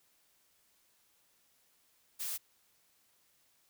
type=noise; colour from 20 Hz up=blue; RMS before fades=-38 dBFS; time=2.19-2.38 s; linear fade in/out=20 ms; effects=white hiss -71 dBFS RMS until 3.69 s